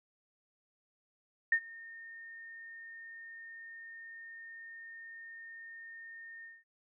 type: tone with ADSR envelope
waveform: sine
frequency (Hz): 1829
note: A#6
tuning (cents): -33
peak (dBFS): -22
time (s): 1.52-6.64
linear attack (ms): 4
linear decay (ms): 70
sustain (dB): -24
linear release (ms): 200
effects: none